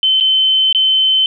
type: tone with dropouts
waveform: sine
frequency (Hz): 3070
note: G7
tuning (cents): -37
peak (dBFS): -9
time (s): 0.03-1.26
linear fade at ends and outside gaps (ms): 1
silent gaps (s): 0.201-0.208 / 0.727-0.748
effects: none